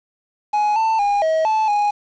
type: tone with pitch steps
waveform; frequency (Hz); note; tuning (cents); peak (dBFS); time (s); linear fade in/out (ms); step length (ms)
triangle; 838 / 890 / 813 / 638 / 872 / 827; G#5 / A5 / G#5 / D#5 / A5 / G#5; +15 / +20 / -37 / +43 / -16 / -8; -13; 0.53-1.91; 10; 230
effects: resampled to 16000 Hz + 7-bit

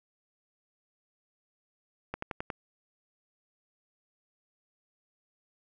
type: slowing click train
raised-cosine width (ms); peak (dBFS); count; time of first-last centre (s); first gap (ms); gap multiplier
0.5; -19; 5; 2.14-2.502; 84; 1.05
effects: none

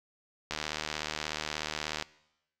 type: click train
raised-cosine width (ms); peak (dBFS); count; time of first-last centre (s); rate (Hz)
0.2; -15; 117; 0.51-2.024; 76.6
effects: noise-tail reverb RT60 0.9 s tail -21 dB re dry

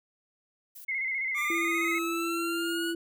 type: noise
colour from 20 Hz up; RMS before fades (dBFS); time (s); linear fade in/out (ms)
violet; -46; 0.75-0.85; 10
type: tone with vibrato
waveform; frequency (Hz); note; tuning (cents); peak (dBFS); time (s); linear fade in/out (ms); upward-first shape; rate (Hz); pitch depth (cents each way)
sine; 2112; C7; +16; -28; 0.88-1.99; 10; square; 15; 46
type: exponential sweep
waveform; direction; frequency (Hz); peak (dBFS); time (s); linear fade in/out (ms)
25% pulse; up; 1174.7 to 1474; -28; 1.34-2.95; 50
type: tone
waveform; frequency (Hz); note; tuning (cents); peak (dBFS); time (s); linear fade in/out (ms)
sine; 335.8; E4; +32; -30; 1.5-2.95; 2
effects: none

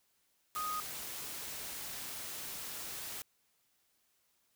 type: tone in noise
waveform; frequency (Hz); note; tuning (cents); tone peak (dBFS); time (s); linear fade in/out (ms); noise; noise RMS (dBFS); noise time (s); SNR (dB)
sine; 1244.5; D#6; 0; -35; 0.56-0.8; 0; white; -43; 0.55-3.22; +5
effects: white hiss -75 dBFS RMS until 4.55 s

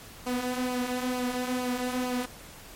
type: tone with flanger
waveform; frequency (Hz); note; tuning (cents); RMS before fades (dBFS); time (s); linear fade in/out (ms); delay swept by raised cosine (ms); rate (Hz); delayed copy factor
sawtooth; 250; B3; +21; -30; 0.26-2.26; 10; 0.53 to 4.93; 2.2; -0.55
effects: pink hiss -47 dBFS RMS until 2.75 s + MP3 64 kbps

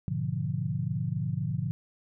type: chord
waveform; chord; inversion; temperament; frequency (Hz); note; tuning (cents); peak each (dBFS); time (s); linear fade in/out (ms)
sine; G# diminished seventh; none; equal with one note detuned; 103.83 / 122.97 / 146.83 / 174.61; G#2 / B2 / D3 / F3; 0 / -7 / 0 / 0; -35 / -33 / -32 / -34; 0.08-1.71; 0
effects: none

